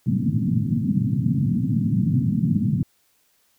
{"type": "band-pass noise", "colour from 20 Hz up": "pink", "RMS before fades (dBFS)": -21, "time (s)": [0.06, 2.83], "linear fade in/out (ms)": 5, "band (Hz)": [110, 250], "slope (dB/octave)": 48, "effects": ["white hiss -64 dBFS RMS until 3.58 s"]}